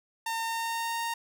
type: tone with pitch glide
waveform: sawtooth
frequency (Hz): 910 to 924.8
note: A#5 to A#5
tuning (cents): -42 to -14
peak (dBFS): -26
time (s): 0.26-1.14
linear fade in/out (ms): 5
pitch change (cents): +28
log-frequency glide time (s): 0.42-1
effects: none